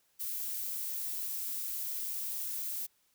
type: noise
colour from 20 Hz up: violet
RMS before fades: -37 dBFS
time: 0.19-2.87 s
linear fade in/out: 20 ms
effects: white hiss -72 dBFS RMS until 3.14 s